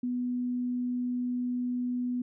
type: tone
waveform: sine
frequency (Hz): 247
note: B3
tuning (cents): 0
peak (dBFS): -28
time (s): 0.03-2.22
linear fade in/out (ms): 5
effects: none